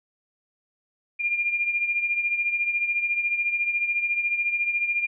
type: beating tone pair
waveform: sine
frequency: 2400 / 2414 Hz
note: D7 / D7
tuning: +37 / +47 cents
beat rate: 14 Hz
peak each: -23 / -30 dBFS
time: 1.19-5.07 s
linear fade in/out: 20 ms
effects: none